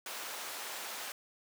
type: high-pass noise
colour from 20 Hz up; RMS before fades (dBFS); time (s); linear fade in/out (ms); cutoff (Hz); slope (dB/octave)
pink; -42; 0.06-1.12; 2; 720; 12
effects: none